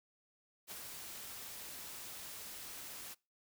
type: noise with ADSR envelope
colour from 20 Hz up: white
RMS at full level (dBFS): -45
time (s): 0.67-3.15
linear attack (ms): 47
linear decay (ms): 16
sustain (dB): -3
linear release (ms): 26
effects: noise-tail reverb RT60 0.3 s tail -25 dB re dry